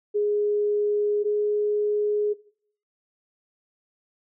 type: tone pair in turn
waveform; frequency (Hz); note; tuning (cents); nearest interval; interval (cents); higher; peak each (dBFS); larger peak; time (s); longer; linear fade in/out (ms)
sine; 415.3 / 417.6; G#4 / G#4; 0 / +10; unison; 10; second; -20; neither; 0.14-1.24 / 1.24-2.34; neither; 20
effects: noise-tail reverb RT60 0.6 s tail -20 dB re dry